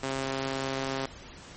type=tone with high-pass filter; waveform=sawtooth; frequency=134.2 Hz; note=C3; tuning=44 cents sharp; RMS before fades=-32 dBFS; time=0.03-1.06 s; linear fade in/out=5 ms; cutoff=300 Hz; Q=0.71; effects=pink hiss -47 dBFS RMS until 1.56 s + MP3 32 kbps